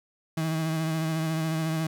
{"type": "tone with vibrato", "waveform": "35% pulse", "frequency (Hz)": 160, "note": "D#3", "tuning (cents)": 49, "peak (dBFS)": -24, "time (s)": [0.37, 1.87], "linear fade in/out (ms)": 5, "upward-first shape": "triangle", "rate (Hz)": 14, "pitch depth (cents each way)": 36, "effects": []}